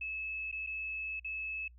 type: tone with dropouts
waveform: sine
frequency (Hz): 2598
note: E7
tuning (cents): -26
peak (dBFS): -36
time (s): 0.01-1.68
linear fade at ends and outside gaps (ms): 5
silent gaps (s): 0.515-0.525 / 0.665-0.671 / 1.197-1.245
effects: noise-tail reverb RT60 0.1 s tail -26 dB re dry + added 60 Hz sine -54 dBFS peak until 1.78 s